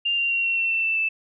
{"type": "tone with pitch steps", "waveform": "sine", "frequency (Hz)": [2794, 2771, 2749, 2727, 2705, 2683, 2662, 2640], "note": ["F7", "F7", "F7", "F7", "E7", "E7", "E7", "E7"], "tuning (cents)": [0, -14, -28, -42, 44, 30, 16, 2], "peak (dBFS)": -20, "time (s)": [0.05, 1.09], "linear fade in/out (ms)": 10, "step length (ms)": 130, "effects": []}